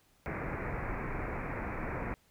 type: low-pass noise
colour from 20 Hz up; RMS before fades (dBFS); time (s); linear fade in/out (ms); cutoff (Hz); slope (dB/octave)
pink; -37; 0.26-2.14; 0; 2400; 96
effects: pink hiss -68 dBFS RMS until 2.3 s